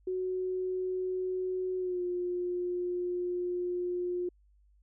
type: tone with pitch glide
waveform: sine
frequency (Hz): 370 to 356.2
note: F#4 to F4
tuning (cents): 0 to +34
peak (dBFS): -30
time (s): 0.07-4.29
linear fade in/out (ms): 5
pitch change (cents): -66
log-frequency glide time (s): 1.78-2.02
effects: added 50 Hz sine -61 dBFS peak until 4.82 s